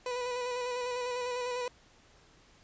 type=tone with vibrato; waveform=30% pulse; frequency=493.9 Hz; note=B4; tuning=in tune; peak=-30 dBFS; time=0.06-1.68 s; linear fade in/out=2 ms; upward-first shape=square; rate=10 Hz; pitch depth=24 cents each way; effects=pink hiss -61 dBFS RMS until 2.63 s + resampled to 16000 Hz